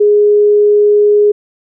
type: tone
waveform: sine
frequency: 415.3 Hz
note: G#4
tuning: in tune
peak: -5 dBFS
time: 0-1.32 s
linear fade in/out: 10 ms
effects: none